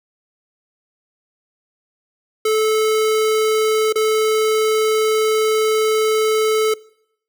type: tone with dropouts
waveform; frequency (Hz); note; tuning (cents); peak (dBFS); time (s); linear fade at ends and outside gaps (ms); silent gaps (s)
square; 435; A4; -20; -15; 2.45-6.74; 5; 3.926-3.956
effects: noise-tail reverb RT60 0.7 s tail -22 dB re dry